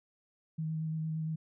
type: tone with vibrato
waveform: sine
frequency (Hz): 158.4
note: D#3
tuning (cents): +31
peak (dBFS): -32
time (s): 0.58-1.36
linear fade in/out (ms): 10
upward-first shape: square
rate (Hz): 8.7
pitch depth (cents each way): 12
effects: none